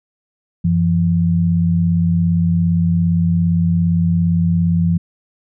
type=tone pair together; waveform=sine; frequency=92.5 / 169.94 Hz; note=F#2 / F3; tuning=0 / -47 cents; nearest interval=major seventh; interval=1053 cents; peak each=-18 / -13 dBFS; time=0.64-4.98 s; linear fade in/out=10 ms; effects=none